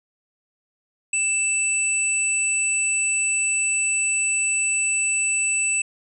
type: tone pair together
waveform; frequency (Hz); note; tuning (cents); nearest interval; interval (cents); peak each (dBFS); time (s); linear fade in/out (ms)
sine; 2645 / 7926; E7 / B8; +5 / +5; octave + perfect fifth; 1900; -22; 1.13-5.82; 5
effects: none